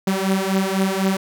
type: beating tone pair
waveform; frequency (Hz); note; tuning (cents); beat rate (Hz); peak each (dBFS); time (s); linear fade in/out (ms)
sawtooth; 190 / 194; F#3 / G3; +46 / -18; 4; -17; 0.07-1.17; 5
effects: none